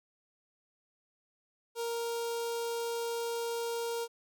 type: tone with notch filter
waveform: sawtooth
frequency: 466.2 Hz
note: A#4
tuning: in tune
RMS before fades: -35 dBFS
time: 1.75-4.08 s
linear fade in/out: 50 ms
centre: 1900 Hz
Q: 1.2
effects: none